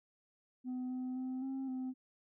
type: tone with pitch steps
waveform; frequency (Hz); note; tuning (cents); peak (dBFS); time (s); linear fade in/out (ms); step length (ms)
sine; 252.8 / 254.7 / 257.7 / 266.6 / 257.8; B3 / C4 / C4 / C4 / C4; +41 / -46 / -26 / +33 / -26; -34; 0.64-1.94; 50; 260
effects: tanh soft clip ceiling -36 dBFS